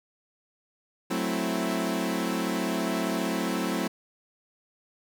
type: chord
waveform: sawtooth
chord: F# half-diminished seventh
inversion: none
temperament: equal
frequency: 185 / 220 / 261.6 / 329.6 Hz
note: F#3 / A3 / C4 / E4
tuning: 0 / 0 / 0 / 0 cents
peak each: -28 dBFS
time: 1.1-3.88 s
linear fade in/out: 10 ms
effects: none